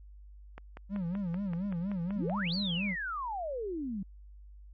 click train, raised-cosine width 0.5 ms, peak -29 dBFS, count 10, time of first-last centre 0.58-2.298 s, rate 5.24 Hz
triangle tone with vibrato, 185 Hz, F#3, in tune, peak -29 dBFS, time 0.89-2.96 s, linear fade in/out 50 ms, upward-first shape sine, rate 4.2 Hz, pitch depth 180 cents each way
sine exponential two-way sweep, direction up then down, 183.1 to 4699 to 183.1 Hz, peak -33 dBFS, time 2.16-4.03 s, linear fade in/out 5 ms, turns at 2.54 s
effects added 50 Hz sine -48 dBFS peak until 4.73 s + MP3 32 kbps

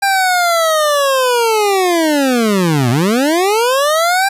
25% pulse linear two-way sweep, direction down then up, 799 to 114.2 to 799 Hz, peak -7 dBFS, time 0.02-4.29 s, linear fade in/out 10 ms, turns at 2.9 s, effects resampled to 32000 Hz + 8-bit

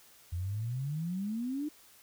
sine exponential sweep, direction up, 83.8 to 308.4 Hz, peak -32 dBFS, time 0.32-1.69 s, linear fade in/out 10 ms, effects white hiss -59 dBFS RMS until 2.02 s

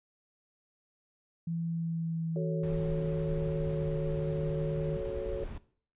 sine tone with pitch glide, 166.8 to 154.73 Hz, E3 to D#3, +21 to -9 cents, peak -31 dBFS, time 1.47-4.97 s, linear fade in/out 5 ms, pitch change -130 cents, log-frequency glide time 1.63-3.96 s
sine chord, F# minor, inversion none, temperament equal, 370 / 440 / 554.4 Hz, F#4 / A4 / C#5, 0 / 0 / 0 cents, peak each -37 / -37 / -37 dBFS, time 2.36-5.44 s, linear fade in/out 2 ms
brown noise, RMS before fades -40 dBFS, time 2.63-5.58 s, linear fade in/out 5 ms
effects noise-tail reverb RT60 0.5 s tail -17 dB re dry + resampled to 8000 Hz

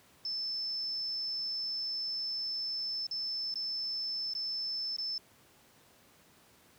sine tone with dropouts, 5274 Hz, E8, in tune, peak -33 dBFS, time 0.25-5.18 s, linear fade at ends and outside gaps 2 ms, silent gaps 3.068-3.111 / 3.541-3.556 / 4.336-4.35 / 4.965-4.984 s, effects pink hiss -62 dBFS RMS until 6.78 s + high-pass 100 Hz 12 dB/octave

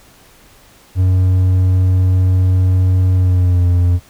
triangle tone with pitch glide, 92.5 to 88.42 Hz, F#2 to F2, 0 to +22 cents, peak -7 dBFS, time 0.95-4 s, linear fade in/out 50 ms, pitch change -78 cents, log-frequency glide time 3.14-3.67 s, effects pink hiss -46 dBFS RMS until 4.09 s

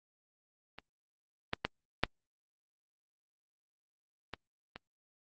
clicks, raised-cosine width 0.3 ms, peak -29 / -15 / -13 / -9 / -23 / -27 dBFS, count 6, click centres 0.786 / 1.534 / 1.65 / 2.036 / 4.337 / 4.76 s, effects Opus 32 kbps

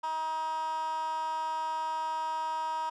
15% pulse tone with high-pass filter, 316.9 Hz, D#4, 32 cents sharp, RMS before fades -33 dBFS, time 0.03-2.9 s, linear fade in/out 10 ms, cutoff 950 Hz, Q 5.7, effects low-pass 7000 Hz 12 dB/octave

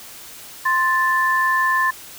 sine tone pair together, 1046.5 / 1760 Hz, C6 / A6, 0 / 0 cents, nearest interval major sixth, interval 900 cents, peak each -18 dBFS, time 0.65-1.91 s, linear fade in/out 10 ms, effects white hiss -39 dBFS RMS until 2.18 s

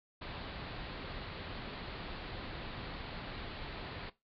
pink low-pass noise, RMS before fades -44 dBFS, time 0.21-4.1 s, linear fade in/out 10 ms, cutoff 4600 Hz, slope 96 dB/octave, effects noise-tail reverb RT60 0.2 s tail -17 dB re dry

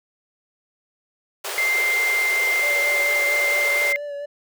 pink high-pass noise, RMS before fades -29 dBFS, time 1.44-3.93 s, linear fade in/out 10 ms, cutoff 370 Hz, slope 96 dB/octave
sine tone, 2093 Hz, C7, in tune, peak -18 dBFS, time 1.58-3.96 s, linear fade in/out 0 ms
triangle tone with vibrato, 577 Hz, D5, 31 cents flat, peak -26 dBFS, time 2.62-4.26 s, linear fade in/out 10 ms, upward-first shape sine, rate 4.4 Hz, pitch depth 26 cents each way
effects none

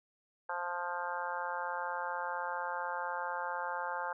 harmonic tone, 175.7 Hz, F3, 11 cents sharp, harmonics 3 / 4 / 5 / 6 / 7 / 8 / 9, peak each -43 / -46 / -38 / -43 / -45 / -43 / -43 dBFS, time 0.49-4.13 s, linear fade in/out 5 ms, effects none

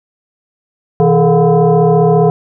sine tone with frequency modulation, 128.6 Hz, C3, 30 cents flat, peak -6 dBFS, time 1-2.3 s, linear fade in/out 0 ms, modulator 292 Hz, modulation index 2, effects none

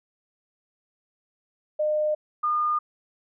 sine tone pair in turn, 608 / 1216 Hz, D#5 / D#6, -40 / -40 cents, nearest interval octave, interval 1200 cents, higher second, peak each -21 dBFS, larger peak neither, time 1.79-2.15 / 2.43-2.79 s, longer neither, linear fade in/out 10 ms, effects none

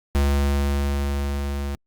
square tone with level ramp, 70.4 Hz, C#2, 27 cents sharp, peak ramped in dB -17 to -26 dBFS, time 0.15-1.75 s, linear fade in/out 0 ms, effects Opus 48 kbps

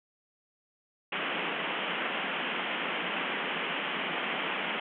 white band-pass noise, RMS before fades -33 dBFS, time 1.12-4.8 s, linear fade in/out 5 ms, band 160 to 3200 Hz, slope 96 dB/octave, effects none

